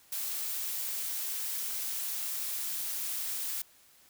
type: noise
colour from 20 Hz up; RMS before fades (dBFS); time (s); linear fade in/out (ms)
blue; -35; 0.12-3.62; 5
effects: white hiss -61 dBFS RMS until 4.09 s